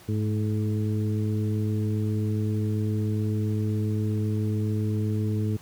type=harmonic tone with a mistuned harmonic; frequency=107.4 Hz; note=A2; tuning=41 cents flat; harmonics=1 / 2 / 3 / 4; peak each=-24 / -30 / -34 / -36 dBFS; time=0.08-5.57 s; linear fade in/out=10 ms; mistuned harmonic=1; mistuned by=-42 cents; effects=pink hiss -51 dBFS RMS until 5.61 s + high-pass 60 Hz 12 dB/octave